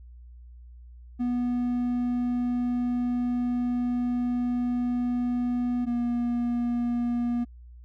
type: tone pair in turn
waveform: triangle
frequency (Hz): 244.6 / 239.7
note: B3 / A#3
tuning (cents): -16 / +48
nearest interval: unison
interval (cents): 36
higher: first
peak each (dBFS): -22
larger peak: neither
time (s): 1.19-5.86 / 5.86-7.45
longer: first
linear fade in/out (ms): 20
effects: added 60 Hz sine -44 dBFS peak until 7.84 s